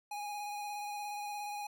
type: tone with vibrato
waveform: square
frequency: 826 Hz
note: G#5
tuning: 10 cents flat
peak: -39 dBFS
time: 0.11-1.67 s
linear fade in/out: 5 ms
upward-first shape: square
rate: 17 Hz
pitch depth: 14 cents each way
effects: none